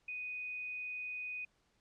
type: tone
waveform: sine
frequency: 2489 Hz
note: D#7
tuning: in tune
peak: -39 dBFS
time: 0.08-1.45 s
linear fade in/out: 5 ms
effects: pink hiss -75 dBFS RMS until 1.8 s + low-pass 7000 Hz 12 dB/octave